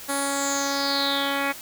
10% pulse tone with low-pass filter sweep, 278.7 Hz, C#4, 9 cents sharp, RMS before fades -25 dBFS, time 0.08-1.53 s, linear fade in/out 20 ms, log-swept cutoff 11000 to 2400 Hz, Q 6.8, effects white hiss -40 dBFS RMS until 1.61 s

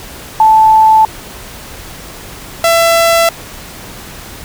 sine / sawtooth tone pair in turn, 876 / 669.5 Hz, A5 / E5, -8 / +27 cents, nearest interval perfect fourth, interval 465 cents, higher first, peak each -3 dBFS, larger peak neither, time 0.4-1.05 / 2.64-3.29 s, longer neither, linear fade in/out 2 ms, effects pink hiss -30 dBFS RMS until 4.44 s

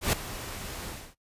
pink noise with ADSR envelope, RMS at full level -23 dBFS, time 0.01-1.15 s, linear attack 120 ms, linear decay 4 ms, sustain -15 dB, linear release 270 ms, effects noise-tail reverb RT60 0.1 s tail -18 dB re dry + resampled to 32000 Hz

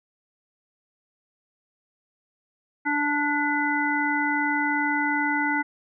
harmonic tone with a mistuned harmonic, 292.9 Hz, D4, 5 cents flat, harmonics 1 / 3 / 5 / 7, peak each -27 / -27 / -27 / -27 dBFS, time 2.85-5.63 s, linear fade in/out 20 ms, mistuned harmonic 7, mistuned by -34 cents, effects none

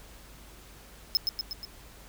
square tone with echo, 5160 Hz, E8, 38 cents flat, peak -21 dBFS, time 1.15-1.17 s, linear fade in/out 0 ms, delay 120 ms, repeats 4, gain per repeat -4 dB, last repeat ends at 1.65 s, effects added 50 Hz sine -52 dBFS peak until 2.08 s + pink hiss -52 dBFS RMS until 2.08 s

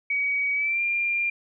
sine tone with pitch glide, 2263 to 2392 Hz, C#7 to D7, +35 to +31 cents, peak -22 dBFS, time 0.1-1.3 s, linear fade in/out 5 ms, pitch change +96 cents, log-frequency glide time 0.54-0.82 s, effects none

